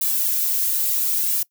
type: noise with flanger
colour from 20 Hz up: violet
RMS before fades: -21 dBFS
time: 0.01-1.43 s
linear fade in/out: 5 ms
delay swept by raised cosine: 1.7 to 3.3 ms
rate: 0.72 Hz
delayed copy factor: +1
effects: noise-tail reverb RT60 0.1 s tail -22 dB re dry